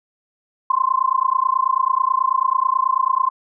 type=tone with amplitude modulation; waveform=sine; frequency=1046.5 Hz; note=C6; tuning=in tune; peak=-11 dBFS; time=0.7-3.3 s; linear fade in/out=5 ms; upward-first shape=sine; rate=29.2 Hz; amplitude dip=100%; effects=none